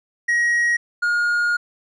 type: tone pair in turn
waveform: triangle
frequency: 1895 / 1428 Hz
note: A#6 / F6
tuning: +28 / +38 cents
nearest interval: perfect fourth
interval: 490 cents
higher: first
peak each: -14 / -15 dBFS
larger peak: first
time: 0.28-0.77 / 1.02-1.57 s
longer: second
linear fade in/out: 10 ms
effects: resampled to 22050 Hz